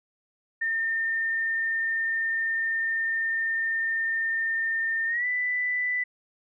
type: tone with pitch glide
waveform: sine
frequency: 1812 to 1987.4 Hz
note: A#6 to B6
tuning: -50 to +10 cents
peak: -24 dBFS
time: 0.61-6.04 s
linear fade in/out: 10 ms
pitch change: +160 cents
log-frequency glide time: 5.07-5.26 s
effects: none